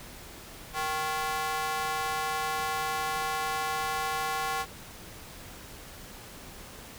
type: tone with high-pass filter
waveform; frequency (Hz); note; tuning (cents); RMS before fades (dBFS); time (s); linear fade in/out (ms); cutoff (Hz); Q
square; 155.56; D#3; 0; -31; 0.73-4.66; 50; 910; 2
effects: pink hiss -46 dBFS RMS until 6.98 s